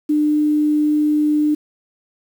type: tone with quantisation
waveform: sine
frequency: 300.3 Hz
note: D4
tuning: 39 cents sharp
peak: -13 dBFS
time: 0.09-1.55 s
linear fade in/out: 10 ms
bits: 7
effects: none